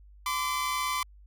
sawtooth tone pair together, 1022.7 / 1164 Hz, C6 / D6, -40 / -16 cents, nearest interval major second, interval 224 cents, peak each -27 dBFS, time 0.26-1.03 s, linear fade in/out 2 ms, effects added 50 Hz sine -50 dBFS peak until 1.26 s

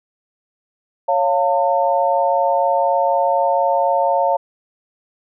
sine chord, Db augmented, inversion none, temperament equal with one note detuned, 554.4 / 698.5 / 901.6 Hz, Db5 / F5 / A5, 0 / 0 / +42 cents, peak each -18 dBFS, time 1.08-4.37 s, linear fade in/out 10 ms, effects none

